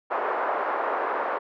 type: band-pass noise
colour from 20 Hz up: white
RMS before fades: -27 dBFS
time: 0.1-1.39 s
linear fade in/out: 20 ms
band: 410 to 1300 Hz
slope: 24 dB/octave
effects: none